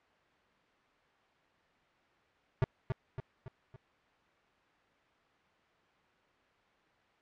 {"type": "tone with echo", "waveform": "square", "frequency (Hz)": 129.8, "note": "C3", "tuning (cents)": -13, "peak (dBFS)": -25, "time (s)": [2.62, 2.64], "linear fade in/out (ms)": 0, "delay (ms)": 280, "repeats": 4, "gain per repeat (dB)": -6, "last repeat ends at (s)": 3.76, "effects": ["white hiss -67 dBFS RMS until 7.21 s", "low-pass 2000 Hz 12 dB/octave"]}